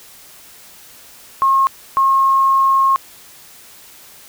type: tone bursts at uneven times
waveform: sine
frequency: 1079 Hz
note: C#6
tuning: 47 cents flat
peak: -10 dBFS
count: 2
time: 1.42-1.67 / 1.97-2.96 s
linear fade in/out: 0 ms
effects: white hiss -42 dBFS RMS until 4.28 s